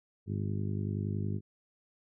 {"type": "harmonic tone", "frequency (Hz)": 50.7, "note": "G#1", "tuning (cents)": -41, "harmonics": [2, 3, 4, 5, 6, 7, 8], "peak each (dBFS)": [-33, -38, -38, -44, -47, -45, -48], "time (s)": [0.26, 1.41], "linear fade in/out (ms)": 50, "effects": []}